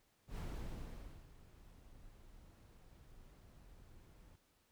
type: noise with ADSR envelope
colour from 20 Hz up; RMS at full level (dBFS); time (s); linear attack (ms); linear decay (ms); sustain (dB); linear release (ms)
brown; -42; 0.27-4.36; 100; 890; -18; 5
effects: pink hiss -75 dBFS RMS until 4.71 s